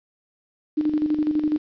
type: tone with tremolo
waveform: sine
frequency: 303.6 Hz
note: D#4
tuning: 42 cents flat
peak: -17 dBFS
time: 0.77-1.58 s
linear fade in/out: 10 ms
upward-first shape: square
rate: 12 Hz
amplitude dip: 55%
effects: resampled to 11025 Hz + 9-bit